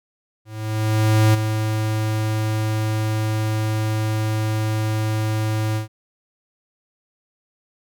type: tone with ADSR envelope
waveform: square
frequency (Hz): 108.7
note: A2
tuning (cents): -21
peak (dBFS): -12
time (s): 0.45-5.88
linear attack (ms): 890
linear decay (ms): 14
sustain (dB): -8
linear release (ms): 120
effects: none